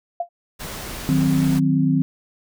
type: tone with exponential decay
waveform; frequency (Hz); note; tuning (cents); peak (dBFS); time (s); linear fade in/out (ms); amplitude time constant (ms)
sine; 693; F5; -14; -17; 0.2-0.29; 5; 18
type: noise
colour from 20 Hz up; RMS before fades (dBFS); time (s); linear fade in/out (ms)
pink; -32; 0.59-1.6; 20
type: chord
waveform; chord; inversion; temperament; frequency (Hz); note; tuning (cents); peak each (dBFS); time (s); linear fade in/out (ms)
sine; C diminished; first; equal; 155.56 / 185 / 261.6; Eb3 / Gb3 / C4; 0 / 0 / 0; -19 / -23 / -18; 1.09-2.02; 0
effects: none